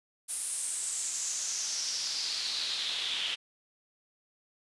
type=noise with band-pass filter sweep; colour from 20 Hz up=pink; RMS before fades=-34 dBFS; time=0.28-3.36 s; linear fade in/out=20 ms; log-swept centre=10000 to 3100 Hz; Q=4.4; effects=resampled to 24000 Hz